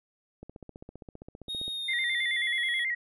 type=click train; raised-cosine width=2 ms; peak=-30 dBFS; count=20; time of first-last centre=0.43-1.68 s; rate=15.2 Hz
type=tone with pitch glide; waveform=triangle; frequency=3729 to 3361 Hz; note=A#7 to G#7; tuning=0 to +20 cents; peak=-31 dBFS; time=1.48-2.85 s; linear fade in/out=20 ms; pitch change=-180 cents; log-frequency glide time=1.7-2.65 s
type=tone with vibrato; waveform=sine; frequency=2000 Hz; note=B6; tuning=21 cents sharp; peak=-27 dBFS; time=1.88-2.95 s; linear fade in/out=10 ms; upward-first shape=square; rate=9.3 Hz; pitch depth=79 cents each way
effects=none